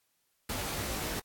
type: noise with comb filter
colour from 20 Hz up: pink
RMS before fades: -36 dBFS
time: 0.49-1.2 s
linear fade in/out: 5 ms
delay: 19 ms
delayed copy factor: +0.7
effects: white hiss -75 dBFS RMS until 1.24 s + AAC 64 kbps